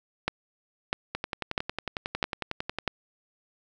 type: two click trains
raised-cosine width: 0.3 ms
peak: -14 / -9 dBFS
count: 19 / 5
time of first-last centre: 1.15-2.786 / 0.28-2.877 s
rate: 11 / 1.54 Hz
effects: none